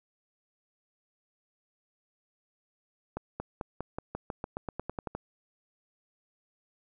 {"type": "accelerating click train", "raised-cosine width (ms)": 1, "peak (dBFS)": -20, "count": 15, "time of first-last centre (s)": [3.17, 5.15], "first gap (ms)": 230, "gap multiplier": 0.92, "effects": []}